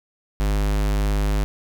square tone, 50.9 Hz, G#1, 34 cents flat, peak -19 dBFS, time 0.4-1.44 s, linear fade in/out 0 ms, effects none

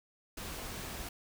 pink noise, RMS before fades -42 dBFS, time 0.37-1.09 s, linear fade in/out 5 ms, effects none

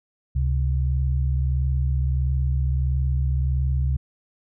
sine tone pair together, 69.3 / 130.82 Hz, C#2 / C3, 0 / 0 cents, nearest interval major seventh, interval 1100 cents, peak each -20 / -25 dBFS, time 0.35-3.97 s, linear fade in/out 10 ms, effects none

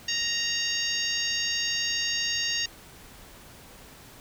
harmonic tone with a mistuned harmonic, 932.3 Hz, A#5, in tune, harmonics 2 / 3 / 4 / 5 / 6 / 7, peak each -33 / -31 / -34 / -32 / -34 / -34 dBFS, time 0.08-2.66 s, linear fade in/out 5 ms, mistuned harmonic 6, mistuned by -21 cents, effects pink hiss -49 dBFS RMS until 4.2 s

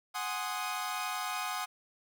sawtooth chord, Ab dominant seventh, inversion third, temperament equal, 740 / 830.6 / 1046.5 / 1244.5 Hz, Gb5 / Ab5 / C6 / Eb6, 0 / 0 / 0 / 0 cents, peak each -35 / -37 / -37 / -34 dBFS, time 0.14-1.66 s, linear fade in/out 20 ms, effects none

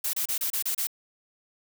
blue noise bursts, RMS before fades -28 dBFS, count 7, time 0.04-0.871 s, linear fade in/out 5 ms, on 93 ms, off 30 ms, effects none

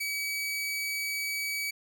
sawtooth tone, 2279 Hz, C#7, 47 cents sharp, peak -27 dBFS, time 0-1.71 s, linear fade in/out 10 ms, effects none

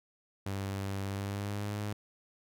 sawtooth tone with pitch glide, 98 to 103.83 Hz, G2 to G#2, 0 to 0 cents, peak -30 dBFS, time 0.46-1.93 s, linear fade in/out 5 ms, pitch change +100 cents, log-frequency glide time 1.05-1.75 s, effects none

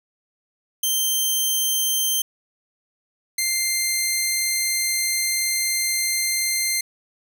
10% pulse tone pair in turn, 3136 / 2093 Hz, G7 / C7, 0 / 0 cents, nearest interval perfect fifth, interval 700 cents, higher first, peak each -11 dBFS, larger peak neither, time 0.83-2.22 / 3.38-6.81 s, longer second, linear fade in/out 5 ms, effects none

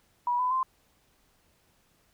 sine tone with pitch steps, 971 / 1002 / 1041 Hz, B5 / B5 / C6, -30 / +25 / -9 cents, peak -24 dBFS, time 0.27-0.63 s, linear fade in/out 2 ms, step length 120 ms, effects pink hiss -67 dBFS RMS until 2.13 s

